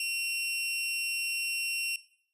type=tone with amplitude modulation; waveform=sawtooth; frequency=2739 Hz; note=F7; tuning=34 cents flat; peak=-25 dBFS; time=0-1.96 s; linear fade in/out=2 ms; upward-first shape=sine; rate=253 Hz; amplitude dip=40%; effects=noise-tail reverb RT60 0.6 s tail -18 dB re dry + resampled to 32000 Hz